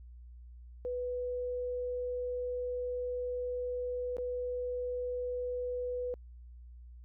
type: tone with dropouts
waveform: sine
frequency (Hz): 494.9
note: B4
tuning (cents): +4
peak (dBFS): -33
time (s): 0.85-6.14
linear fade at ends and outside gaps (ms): 0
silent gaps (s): 4.168-4.183
effects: added 60 Hz sine -48 dBFS peak until 7.04 s